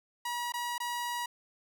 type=tone with dropouts; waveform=sawtooth; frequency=962 Hz; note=B5; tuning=46 cents flat; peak=-29 dBFS; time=0.25-1.26 s; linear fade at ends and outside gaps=5 ms; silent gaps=0.522-0.538 / 0.781-0.801 s; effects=none